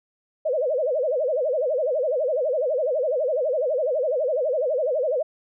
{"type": "tone with vibrato", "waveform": "sine", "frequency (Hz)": 559, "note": "C#5", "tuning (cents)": 14, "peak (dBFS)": -20, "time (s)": [0.45, 5.23], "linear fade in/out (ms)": 10, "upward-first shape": "sine", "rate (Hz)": 12, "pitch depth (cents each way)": 240, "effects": []}